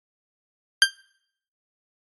20% pulse tone with exponential decay, 1581 Hz, G6, 14 cents sharp, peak -3 dBFS, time 0.82-0.92 s, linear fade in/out 1 ms, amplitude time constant 20 ms, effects noise-tail reverb RT60 0.7 s tail -26 dB re dry + AAC 32 kbps

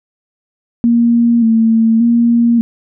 sine tone with vibrato, 230 Hz, A#3, 23 cents flat, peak -7 dBFS, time 0.84-2.61 s, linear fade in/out 0 ms, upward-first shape square, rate 0.86 Hz, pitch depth 37 cents each way, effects none

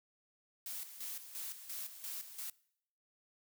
blue noise with tremolo, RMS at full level -43 dBFS, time 0.66-2.5 s, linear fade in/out 2 ms, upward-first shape square, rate 2.9 Hz, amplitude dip 65%, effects noise-tail reverb RT60 0.7 s tail -23 dB re dry

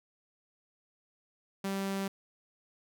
sawtooth tone, 195.2 Hz, G3, 7 cents flat, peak -28 dBFS, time 1.64-2.08 s, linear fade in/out 5 ms, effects none

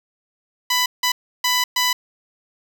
10% pulse tone bursts at uneven times, 995 Hz, B5, 13 cents sharp, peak -8 dBFS, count 4, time 0.7-0.86 / 1.03-1.12 / 1.44-1.64 / 1.76-1.93 s, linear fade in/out 5 ms, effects none

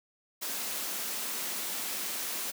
white high-pass noise, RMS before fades -35 dBFS, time 0.41-2.52 s, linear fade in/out 20 ms, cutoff 170 Hz, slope 96 dB/octave, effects none

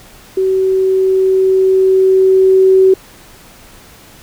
sine tone with level ramp, 379.3 Hz, F#4, 43 cents sharp, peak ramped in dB -10 to -4 dBFS, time 0.37-2.94 s, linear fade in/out 5 ms, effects pink hiss -40 dBFS RMS until 4.22 s

